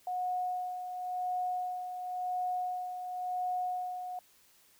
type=tone with tremolo; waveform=sine; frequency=728 Hz; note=F#5; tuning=28 cents flat; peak=-30 dBFS; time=0.07-4.19 s; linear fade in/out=2 ms; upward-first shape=sine; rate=0.94 Hz; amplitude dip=55%; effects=white hiss -64 dBFS RMS until 4.79 s